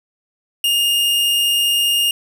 45% pulse tone, 2835 Hz, F7, 25 cents sharp, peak -14 dBFS, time 0.64-2.11 s, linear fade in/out 2 ms, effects none

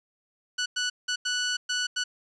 15% pulse tone bursts at uneven times, 1480 Hz, F#6, in tune, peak -19 dBFS, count 6, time 0.58-0.66 / 0.76-0.9 / 1.08-1.16 / 1.25-1.57 / 1.69-1.87 / 1.96-2.04 s, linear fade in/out 10 ms, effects resampled to 22050 Hz + 10-bit

